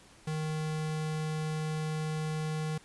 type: tone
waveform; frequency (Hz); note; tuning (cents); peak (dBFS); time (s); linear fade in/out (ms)
square; 155.6; D#3; 0; -32; 0.27-2.78; 5
effects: pink hiss -57 dBFS RMS until 2.84 s + resampled to 24000 Hz